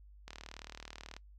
click train, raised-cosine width 0.2 ms, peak -28 dBFS, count 35, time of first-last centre 0.28-1.165 s, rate 38.4 Hz, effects noise-tail reverb RT60 0.1 s tail -23 dB re dry + added 50 Hz sine -54 dBFS peak until 1.38 s

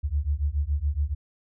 sine beating tone pair, 69.3 / 76.4 Hz, C#2 / D#2, 0 / -31 cents, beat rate 7.1 Hz, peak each -26 dBFS, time 0.03-1.15 s, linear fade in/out 20 ms, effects none

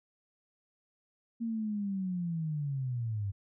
sine linear sweep, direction down, 233.1 to 96.2 Hz, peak -31 dBFS, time 1.4-3.32 s, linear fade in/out 20 ms, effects none

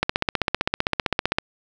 click train, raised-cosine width 0.3 ms, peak -3 dBFS, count 22, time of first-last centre 0.03-1.385 s, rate 15.5 Hz, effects none

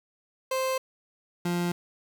30% pulse tone pair in turn, 523.3 / 174.63 Hz, C5 / F3, 0 / 0 cents, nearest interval octave + perfect fifth, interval 1900 cents, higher first, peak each -23 dBFS, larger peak neither, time 0.51-0.78 / 1.45-1.72 s, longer neither, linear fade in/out 5 ms, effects 9-bit

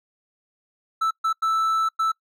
triangle tone bursts at uneven times, 1318.5 Hz, E6, in tune, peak -17 dBFS, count 4, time 1.01-1.11 / 1.24-1.33 / 1.42-1.89 / 1.99-2.12 s, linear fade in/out 10 ms, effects noise-tail reverb RT60 0.1 s tail -23 dB re dry

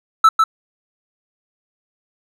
triangle tone with echo, 1315 Hz, E6, 5 cents flat, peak -4 dBFS, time 0.24-0.29 s, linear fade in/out 5 ms, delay 150 ms, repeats 1, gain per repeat -4 dB, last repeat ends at 0.44 s, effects none

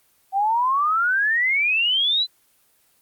sine exponential sweep, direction up, 760 to 4079 Hz, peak -17 dBFS, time 0.32-2.27 s, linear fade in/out 50 ms, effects white hiss -61 dBFS RMS until 3.01 s + Opus 24 kbps

